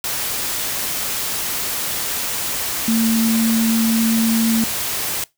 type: tone in noise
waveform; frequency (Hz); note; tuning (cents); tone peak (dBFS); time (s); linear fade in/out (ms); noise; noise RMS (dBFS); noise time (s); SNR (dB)
sine; 226; A3; +47; -14; 2.88-4.64; 2; white; -23; 0.04-5.24; +6
effects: noise-tail reverb RT60 0.2 s tail -22 dB re dry